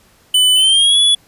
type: tone with pitch glide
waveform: square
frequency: 3000 to 3407 Hz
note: F#7 to G#7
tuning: +23 to +44 cents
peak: -9 dBFS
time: 0.34-1.15 s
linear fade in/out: 5 ms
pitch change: +221 cents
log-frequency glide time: 0.55-0.99 s
effects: pink hiss -51 dBFS RMS until 1.27 s + resampled to 32000 Hz